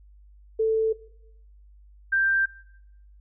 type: tone pair in turn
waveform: sine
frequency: 442.4 / 1576.5 Hz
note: A4 / G6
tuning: +9 / +9 cents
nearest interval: octave + minor seventh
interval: 2200 cents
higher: second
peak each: -19 dBFS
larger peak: neither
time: 0.59-0.93 / 2.12-2.46 s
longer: neither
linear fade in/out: 10 ms
effects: noise-tail reverb RT60 0.8 s tail -20 dB re dry + added 50 Hz sine -49 dBFS peak until 3.2 s